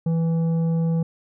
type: tone with tanh clipping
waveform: sine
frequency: 164.81 Hz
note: E3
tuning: in tune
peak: -20 dBFS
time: 0.06-1.03 s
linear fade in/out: 5 ms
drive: 8 dB
effects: none